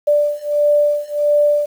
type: beating tone pair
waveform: sine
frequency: 587.3 / 588.8 Hz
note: D5 / D5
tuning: 0 / +4 cents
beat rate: 1.5 Hz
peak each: -16 / -15 dBFS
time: 0.07-1.66 s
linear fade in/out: 10 ms
effects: 7-bit